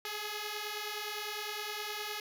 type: beating tone pair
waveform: 5% pulse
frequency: 415.3 / 425 Hz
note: G#4 / G#4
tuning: 0 / +40 cents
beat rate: 9.7 Hz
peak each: -29 / -28 dBFS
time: 0.05-2.2 s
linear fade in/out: 2 ms
effects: none